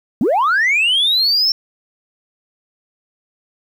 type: linear sweep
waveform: sine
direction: up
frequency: 186.4 to 5420 Hz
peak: -10 dBFS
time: 0.21-1.52 s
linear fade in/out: 2 ms
effects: tanh soft clip ceiling -10 dBFS + 8-bit